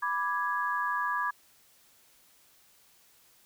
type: chord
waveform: sine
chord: G# diminished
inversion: first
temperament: equal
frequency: 987.8 / 1174.7 / 1661.2 Hz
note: B5 / D6 / G#6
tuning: 0 / 0 / 0 cents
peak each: -32 dBFS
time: 0.02-1.31 s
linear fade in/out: 10 ms
effects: white hiss -62 dBFS RMS until 3.45 s